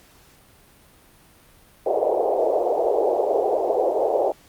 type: band-pass noise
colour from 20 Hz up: pink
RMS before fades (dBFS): -21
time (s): 1.86-4.32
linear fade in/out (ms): 5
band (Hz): 390 to 760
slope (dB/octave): 48
effects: pink hiss -53 dBFS RMS until 4.48 s + Opus 48 kbps